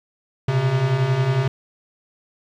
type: beating tone pair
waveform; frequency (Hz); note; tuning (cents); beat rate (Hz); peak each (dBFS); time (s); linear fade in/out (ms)
square; 123 / 134; B2 / C3; -7 / +42; 11; -24 / -19; 0.48-1.48; 5
effects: low-pass 4000 Hz 12 dB/octave + 9-bit